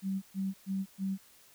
sine tone bursts, 192.8 Hz, G3, 28 cents flat, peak -30 dBFS, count 4, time 0.02-1.18 s, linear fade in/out 50 ms, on 200 ms, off 120 ms, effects white hiss -60 dBFS RMS until 1.54 s

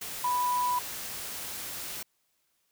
sine tone in noise, 987.8 Hz, B5, in tune, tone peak -25 dBFS, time 0.24-0.79 s, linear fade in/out 5 ms, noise white, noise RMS -38 dBFS, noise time 0.01-2.03 s, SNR +10 dB, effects white hiss -74 dBFS RMS until 2.71 s

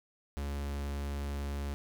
45% pulse tone, 70.9 Hz, C#2, 40 cents sharp, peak -34 dBFS, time 0.37-1.74 s, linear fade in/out 0 ms, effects none

